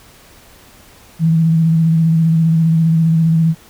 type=tone with vibrato; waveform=sine; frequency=162.7 Hz; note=E3; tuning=22 cents flat; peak=-9 dBFS; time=1.19-3.55 s; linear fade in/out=50 ms; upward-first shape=square; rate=15 Hz; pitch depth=23 cents each way; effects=pink hiss -44 dBFS RMS until 3.69 s